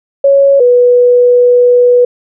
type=tone pair in turn; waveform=sine; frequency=554.4 / 490.2 Hz; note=C#5 / B4; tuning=0 / -13 cents; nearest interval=major second; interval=213 cents; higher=first; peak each=-3 dBFS; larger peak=neither; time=0.24-0.6 / 0.6-2.05 s; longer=second; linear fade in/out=5 ms; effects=none